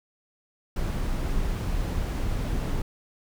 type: noise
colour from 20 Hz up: brown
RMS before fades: -27 dBFS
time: 0.76-2.82 s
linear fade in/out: 5 ms
effects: none